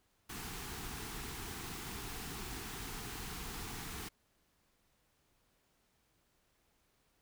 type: band-stop noise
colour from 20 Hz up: pink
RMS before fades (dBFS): -44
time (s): 0.29-4.09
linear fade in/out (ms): 10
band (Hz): 470 to 700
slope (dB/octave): 96
effects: pink hiss -75 dBFS RMS until 7.21 s